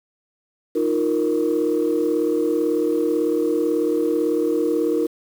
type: chord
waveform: sine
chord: Eb suspended second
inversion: none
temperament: equal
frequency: 311.1 / 349.2 / 466.2 Hz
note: Eb4 / F4 / Bb4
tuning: 0 / 0 / 0 cents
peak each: -21 / -22 / -20 dBFS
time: 0.75-5.07 s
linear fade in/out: 10 ms
effects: tanh soft clip ceiling -11 dBFS + 7-bit